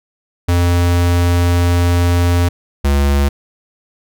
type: tone pair in turn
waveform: square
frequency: 87.31 / 70.31 Hz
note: F2 / C#2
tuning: 0 / +25 cents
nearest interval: major third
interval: 375 cents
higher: first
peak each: -11 dBFS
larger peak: neither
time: 0.48-2.49 / 2.84-3.29 s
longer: first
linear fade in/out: 10 ms
effects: none